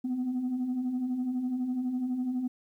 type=beating tone pair; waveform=sine; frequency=241.8 / 253.8 Hz; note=B3 / B3; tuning=-36 / +47 cents; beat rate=12 Hz; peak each=-36 / -27 dBFS; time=0.04-2.48 s; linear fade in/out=10 ms; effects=tanh soft clip ceiling -25 dBFS + 11-bit